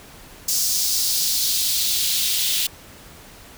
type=noise with high-pass filter sweep; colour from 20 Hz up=white; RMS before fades=-21 dBFS; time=0.48-2.67 s; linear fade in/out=5 ms; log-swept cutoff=5400 to 3200 Hz; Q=2.3; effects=pink hiss -44 dBFS RMS until 3.57 s